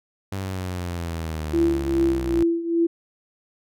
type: linear sweep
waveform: sawtooth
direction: down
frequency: 98 to 59.2 Hz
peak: -23 dBFS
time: 0.32-2.43 s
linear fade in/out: 5 ms
type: tone with tremolo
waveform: sine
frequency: 336 Hz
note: E4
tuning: 33 cents sharp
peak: -15 dBFS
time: 1.53-2.87 s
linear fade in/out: 10 ms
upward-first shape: triangle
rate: 2.5 Hz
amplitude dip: 80%
effects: none